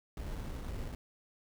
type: noise with sample-and-hold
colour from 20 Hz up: brown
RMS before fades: -40 dBFS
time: 0.17-0.95 s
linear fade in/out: 2 ms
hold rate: 2450 Hz
effects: none